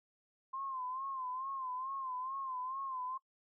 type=tone with vibrato; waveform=sine; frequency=1046.5 Hz; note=C6; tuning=in tune; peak=-38 dBFS; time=0.53-3.18 s; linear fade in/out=10 ms; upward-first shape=sine; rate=2.3 Hz; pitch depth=76 cents each way; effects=noise-tail reverb RT60 0.1 s tail -21 dB re dry